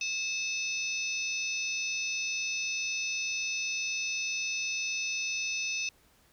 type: harmonic tone with a mistuned harmonic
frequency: 866 Hz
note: A5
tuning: 28 cents flat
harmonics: 3 / 4 / 5 / 6 / 7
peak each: -32 / -41 / -45 / -40 / -38 dBFS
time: 0.01-5.89 s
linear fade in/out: 2 ms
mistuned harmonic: 4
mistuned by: +100 cents
effects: pink hiss -64 dBFS RMS until 6.32 s